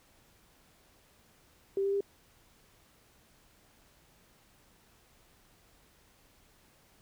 sine tone with pitch steps, 392 / 395.6 / 399.3 Hz, G4 / G4 / G4, 0 / +16 / +32 cents, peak -27 dBFS, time 1.77-2.007 s, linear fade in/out 2 ms, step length 79 ms, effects pink hiss -64 dBFS RMS until 7.01 s

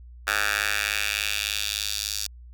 10% pulse tone with high-pass filter sweep, 103.4 Hz, G#2, 7 cents flat, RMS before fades -27 dBFS, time 0.27-2.27 s, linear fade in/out 5 ms, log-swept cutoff 1400 to 5000 Hz, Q 1.8, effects added 60 Hz sine -42 dBFS peak until 2.53 s

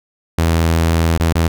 sawtooth tone with dropouts, 82.41 Hz, E2, in tune, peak -8 dBFS, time 0.38-1.48 s, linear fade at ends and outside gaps 5 ms, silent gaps 1.177-1.198 / 1.327-1.353 s, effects none

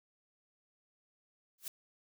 blue noise with exponential growth, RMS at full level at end -36 dBFS, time 1.58-1.68 s, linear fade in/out 2 ms, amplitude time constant 20 ms, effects none

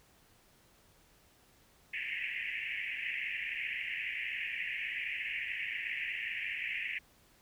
pink band-pass noise, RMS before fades -38 dBFS, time 1.93-6.99 s, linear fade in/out 10 ms, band 1800 to 2800 Hz, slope 96 dB/octave, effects pink hiss -65 dBFS RMS until 7.41 s

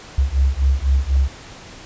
sine beating tone pair, 65.7 / 69.7 Hz, C2 / C#2, +8 / +10 cents, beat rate 4 Hz, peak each -17 dBFS, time 0.18-1.28 s, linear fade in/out 5 ms, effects pink hiss -39 dBFS RMS until 1.85 s + resampled to 16000 Hz

